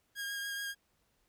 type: tone with vibrato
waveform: sawtooth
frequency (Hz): 1627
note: G#6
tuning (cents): -36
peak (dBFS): -33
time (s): 0.15-0.75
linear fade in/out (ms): 50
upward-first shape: sine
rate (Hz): 7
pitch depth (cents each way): 14
effects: pink hiss -75 dBFS RMS until 1.28 s